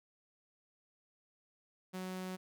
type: tone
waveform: sawtooth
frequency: 185.4 Hz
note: F#3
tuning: 4 cents sharp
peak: -36 dBFS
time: 1.93-2.37 s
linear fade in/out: 20 ms
effects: none